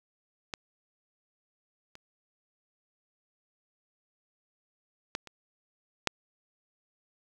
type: clicks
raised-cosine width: 0.2 ms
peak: -17 / -30 / -14 / -28 / -7 dBFS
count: 5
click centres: 0.538 / 1.954 / 5.151 / 5.273 / 6.073 s
effects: 8-bit

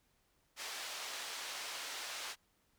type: band-pass noise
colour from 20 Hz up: white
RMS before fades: -44 dBFS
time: 0.56-2.36 s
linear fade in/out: 50 ms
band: 590 to 5400 Hz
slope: 12 dB/octave
effects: pink hiss -75 dBFS RMS until 2.78 s

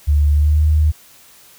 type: tone with pitch glide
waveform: sine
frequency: 73.42 to 76.76 Hz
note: D2 to D#2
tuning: 0 to -23 cents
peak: -10 dBFS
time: 0.07-0.92 s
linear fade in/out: 20 ms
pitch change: +77 cents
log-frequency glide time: 0.33-0.63 s
effects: white hiss -46 dBFS RMS until 1.58 s

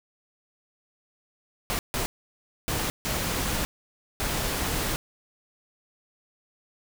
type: noise bursts at uneven times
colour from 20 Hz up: pink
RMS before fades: -28 dBFS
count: 5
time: 1.7-1.79 / 1.94-2.06 / 2.68-2.9 / 3.05-3.65 / 4.2-4.96 s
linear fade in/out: 0 ms
effects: none

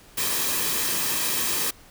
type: noise with comb filter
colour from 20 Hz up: white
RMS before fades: -25 dBFS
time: 0.17-1.71 s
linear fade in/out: 10 ms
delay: 1.4 ms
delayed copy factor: -0.5
effects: pink hiss -51 dBFS RMS until 1.9 s

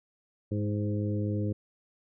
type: harmonic tone with a mistuned harmonic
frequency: 103.83 Hz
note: G#2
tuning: in tune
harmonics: 1 / 2 / 3 / 4 / 5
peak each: -29 / -34 / -35 / -40 / -40 dBFS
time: 0.51-1.53 s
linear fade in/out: 10 ms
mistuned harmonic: 3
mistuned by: +22 cents
effects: none

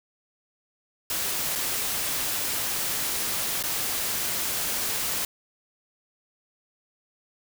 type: noise with dropouts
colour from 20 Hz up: white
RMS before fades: -28 dBFS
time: 1.1-5.25 s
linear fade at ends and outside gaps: 1 ms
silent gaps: 1.553-1.557 / 3.627-3.637 s
effects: none

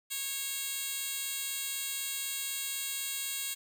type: tone with high-pass filter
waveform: 10% pulse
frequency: 548 Hz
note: C#5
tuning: 20 cents flat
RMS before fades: -36 dBFS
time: 0.1-3.55 s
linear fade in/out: 20 ms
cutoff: 4900 Hz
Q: 0.76
effects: none

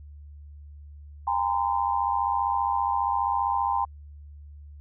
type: tone cluster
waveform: sine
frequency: 806 / 927 / 1022 Hz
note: G5 / A#5 / C6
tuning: +48 / -10 / -41 cents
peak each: -27 dBFS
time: 1.27-3.85 s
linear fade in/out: 5 ms
effects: added 73 Hz sine -42 dBFS peak until 4.8 s

